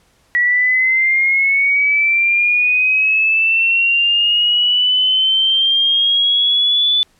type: linear sweep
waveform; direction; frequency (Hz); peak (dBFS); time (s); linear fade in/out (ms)
sine; up; 1928 to 3493; -11; 0.35-7.03; 0
effects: pink hiss -56 dBFS RMS until 7.19 s + low-pass 11000 Hz 12 dB/octave